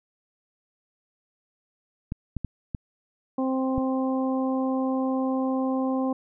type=clicks; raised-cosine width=5 ms; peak=-17 dBFS; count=5; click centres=2.121 / 2.367 / 2.447 / 2.748 / 3.78 s
type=harmonic tone; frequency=262.2 Hz; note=C4; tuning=4 cents sharp; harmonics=1 / 2 / 3 / 4; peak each=-24 / -30 / -34 / -36 dBFS; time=3.38-6.13 s; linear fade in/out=5 ms
effects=none